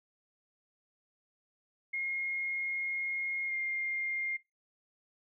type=tone with pitch glide; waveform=sine; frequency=2146 to 2116 Hz; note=C7 to C7; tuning=+43 to +19 cents; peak=-32 dBFS; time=1.93-4.37 s; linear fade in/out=10 ms; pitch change=-24 cents; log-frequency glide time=3.47-3.53 s; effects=noise-tail reverb RT60 0.2 s tail -18 dB re dry